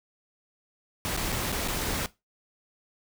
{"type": "noise with dropouts", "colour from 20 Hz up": "pink", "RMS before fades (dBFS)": -30, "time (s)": [1.05, 2.06], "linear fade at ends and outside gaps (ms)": 0, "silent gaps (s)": [[1.166, 1.174], [1.321, 1.325], [1.519, 1.525], [1.677, 1.683]], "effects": ["noise-tail reverb RT60 0.2 s tail -17 dB re dry"]}